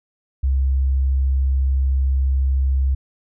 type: tone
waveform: sine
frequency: 66.9 Hz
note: C2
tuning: 39 cents sharp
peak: -14 dBFS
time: 0.43-2.95 s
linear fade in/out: 10 ms
effects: tanh soft clip ceiling -10 dBFS